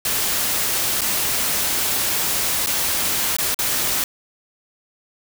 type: noise with dropouts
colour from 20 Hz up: white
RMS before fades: -21 dBFS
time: 0.05-4.04 s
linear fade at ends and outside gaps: 2 ms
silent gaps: 1.009-1.016 / 2.662-2.67 / 3.367-3.385 / 3.545-3.589 s
effects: none